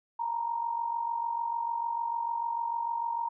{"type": "tone with amplitude modulation", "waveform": "sine", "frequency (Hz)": 932.3, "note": "A#5", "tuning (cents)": 0, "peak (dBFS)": -26, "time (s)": [0.19, 3.29], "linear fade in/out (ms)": 10, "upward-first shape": "sine", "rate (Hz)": 46.7, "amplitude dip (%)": 65, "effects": []}